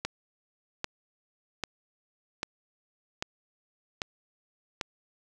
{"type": "click train", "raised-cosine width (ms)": 0.2, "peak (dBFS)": -13, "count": 7, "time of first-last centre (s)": [0.05, 4.812], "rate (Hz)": 1.26, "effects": []}